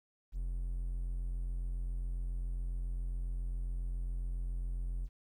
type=tone; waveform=triangle; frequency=43.65 Hz; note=F1; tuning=in tune; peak=-32 dBFS; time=0.32-5.09 s; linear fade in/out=50 ms; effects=12-bit